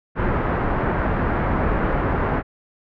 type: low-pass noise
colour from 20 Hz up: pink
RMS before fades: -21 dBFS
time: 0.15-2.43 s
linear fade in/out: 50 ms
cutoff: 1700 Hz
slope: 24 dB/octave
effects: none